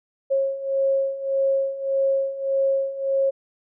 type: beating tone pair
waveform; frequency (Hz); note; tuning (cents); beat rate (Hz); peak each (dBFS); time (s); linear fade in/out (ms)
sine; 542 / 543.7; C#5 / C#5; -39 / -34; 1.7; -25 / -21; 0.3-3.31; 20
effects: none